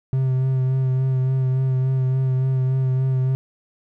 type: tone with vibrato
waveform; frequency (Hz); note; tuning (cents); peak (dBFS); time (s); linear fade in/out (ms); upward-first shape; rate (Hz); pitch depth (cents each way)
triangle; 130.81; C3; 0; -15; 0.13-3.35; 0; sine; 3.5; 22
effects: none